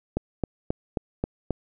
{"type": "click train", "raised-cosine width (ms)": 2, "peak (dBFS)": -11, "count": 6, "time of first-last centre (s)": [0.17, 1.507], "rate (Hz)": 3.74, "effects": []}